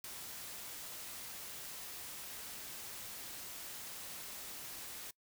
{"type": "noise with ADSR envelope", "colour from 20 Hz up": "white", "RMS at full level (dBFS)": -41, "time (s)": [0.04, 5.11], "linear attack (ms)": 4, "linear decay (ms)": 3, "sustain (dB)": -6, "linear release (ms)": 6, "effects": ["noise-tail reverb RT60 0.1 s tail -23 dB re dry"]}